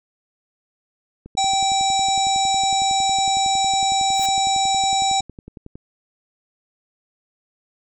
click train, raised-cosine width 3 ms, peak -24 dBFS, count 50, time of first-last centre 1.26-5.755 s, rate 10.9 Hz
harmonic tone, 778 Hz, G5, 13 cents flat, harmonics 1 / 3 / 5 / 7 / 9 / 10, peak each -18 / -33 / -23 / -32 / -27 / -31 dBFS, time 1.37-5.21 s, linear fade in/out 10 ms
white noise with exponential growth, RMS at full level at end -29 dBFS, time 4.08-4.26 s, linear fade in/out 5 ms, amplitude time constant 38 ms
effects none

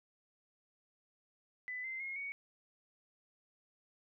sine tone with pitch steps, 2000 / 2075 / 2153 / 2235 Hz, B6 / C7 / C7 / C#7, +21 / -15 / +49 / +14 cents, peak -39 dBFS, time 1.68-2.32 s, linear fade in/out 0 ms, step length 160 ms, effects none

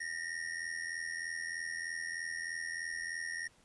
square ring-modulated tone, 1860 Hz, A#6, 4 cents flat, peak -35 dBFS, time 0-3.48 s, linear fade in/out 10 ms, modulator 41.6 Hz, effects pink hiss -66 dBFS RMS until 3.64 s + resampled to 24000 Hz

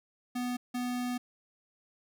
square tone bursts at uneven times, 246.9 Hz, B3, in tune, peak -32 dBFS, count 2, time 0.35-0.57 / 0.74-1.18 s, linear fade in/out 10 ms, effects none

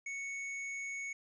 square tone, 2217 Hz, C#7, in tune, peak -39 dBFS, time 0.06-1.13 s, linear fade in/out 5 ms, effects resampled to 16000 Hz + 12-bit

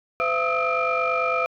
sine tone cluster, 510 / 673 / 1255 / 1304 / 2385 Hz, C5 / E5 / D#6 / E6 / D7, -44 / +36 / +15 / -19 / +26 cents, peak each -26 dBFS, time 0.2-1.46 s, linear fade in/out 0 ms, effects tanh soft clip ceiling -13 dBFS

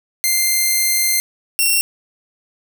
5% pulse tone pair in turn, 2093 / 2728 Hz, C7 / F7, 0 / -41 cents, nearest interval perfect fourth, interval 459 cents, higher second, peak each -4 dBFS, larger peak neither, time 0.24-1.2 / 1.59-1.81 s, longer first, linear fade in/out 0 ms, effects 7-bit

